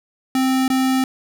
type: tone with dropouts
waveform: square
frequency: 261.6 Hz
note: C4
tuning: in tune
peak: -16 dBFS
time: 0.35-1.04 s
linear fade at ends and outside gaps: 2 ms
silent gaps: 0.68-0.701 s
effects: none